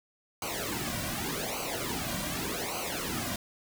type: noise with flanger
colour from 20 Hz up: pink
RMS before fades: -34 dBFS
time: 0.42-3.36 s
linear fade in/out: 2 ms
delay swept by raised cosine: 0.56 to 2.36 ms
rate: 0.85 Hz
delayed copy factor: -0.85
effects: none